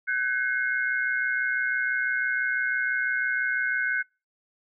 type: tone cluster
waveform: sine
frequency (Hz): 1512 / 1638 / 2152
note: F#6 / G#6 / C7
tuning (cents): +37 / -24 / +48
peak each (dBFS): -25 / -32 / -31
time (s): 0.07-4.03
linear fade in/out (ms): 20
effects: noise-tail reverb RT60 0.3 s tail -26 dB re dry